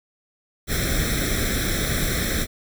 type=noise with comb filter; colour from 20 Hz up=pink; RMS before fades=-23 dBFS; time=0.67-2.47 s; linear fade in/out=50 ms; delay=0.53 ms; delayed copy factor=+1; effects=none